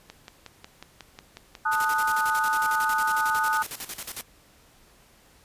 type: click train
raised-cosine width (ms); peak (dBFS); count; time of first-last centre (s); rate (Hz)
0.2; -23; 10; 0.1-1.733; 5.51
type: chord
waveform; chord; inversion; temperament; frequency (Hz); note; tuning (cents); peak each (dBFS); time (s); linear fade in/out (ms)
sine; D# diminished; second; equal; 880 / 1244.5 / 1480; A5 / D#6 / F#6; 0 / 0 / 0; -26; 1.65-3.63; 10
type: noise with tremolo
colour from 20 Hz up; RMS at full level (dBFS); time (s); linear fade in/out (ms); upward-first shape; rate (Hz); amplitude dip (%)
white; -34; 1.71-4.23; 20; square; 11; 75
effects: pink hiss -57 dBFS RMS until 5.44 s + resampled to 32000 Hz